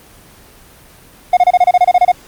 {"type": "tone bursts", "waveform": "triangle", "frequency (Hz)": 720, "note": "F#5", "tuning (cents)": -47, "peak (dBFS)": -3, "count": 12, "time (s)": [1.33, 2.118], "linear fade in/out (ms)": 5, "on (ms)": 40, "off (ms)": 28, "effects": ["pink hiss -42 dBFS RMS until 2.27 s", "Opus 24 kbps"]}